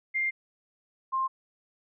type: tone pair in turn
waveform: sine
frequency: 2107 / 1056.5 Hz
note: C7 / C6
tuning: +12 / +16 cents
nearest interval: octave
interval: 1196 cents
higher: first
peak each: -25 dBFS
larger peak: neither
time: 0.14-0.31 / 1.12-1.28 s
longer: first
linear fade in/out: 20 ms
effects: none